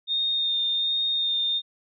sine tone with vibrato, 3661 Hz, A#7, 32 cents flat, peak -22 dBFS, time 0.07-1.62 s, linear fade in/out 50 ms, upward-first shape sine, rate 1.3 Hz, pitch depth 15 cents each way, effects none

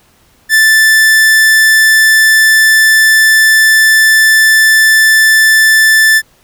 45% pulse tone, 1760 Hz, A6, in tune, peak -4 dBFS, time 0.49-6.22 s, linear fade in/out 50 ms, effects pink hiss -49 dBFS RMS until 6.43 s

